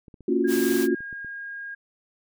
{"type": "clicks", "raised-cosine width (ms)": 3, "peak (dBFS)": -33, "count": 6, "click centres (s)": [0.082, 0.142, 0.207, 1.006, 1.128, 1.247]}
{"type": "chord", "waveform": "sine", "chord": "Gb major seventh", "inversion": "first", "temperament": "just", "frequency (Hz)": [231.2, 277.5, 346.9, 370], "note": ["Bb3", "Db4", "F4", "Gb4"], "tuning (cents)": [-14, 2, -12, 0], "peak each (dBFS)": [-27, -25, -24, -25], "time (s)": [0.28, 0.95], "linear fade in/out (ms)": 5}
{"type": "tone", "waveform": "sine", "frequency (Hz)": 1626, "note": "G#6", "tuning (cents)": -37, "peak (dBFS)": -33, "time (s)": [0.44, 1.75], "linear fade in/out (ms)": 10}
{"type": "noise", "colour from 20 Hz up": "white", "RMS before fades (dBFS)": -33, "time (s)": [0.47, 0.88], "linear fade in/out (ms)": 50}
{"effects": []}